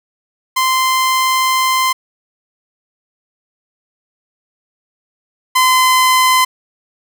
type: tone pair in turn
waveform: sawtooth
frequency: 1039 / 1026.5 Hz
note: C6 / C6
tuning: -12 / -33 cents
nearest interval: unison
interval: 21 cents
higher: first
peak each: -8 / -5 dBFS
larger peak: second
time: 0.56-1.93 / 5.55-6.45 s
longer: first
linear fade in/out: 10 ms
effects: none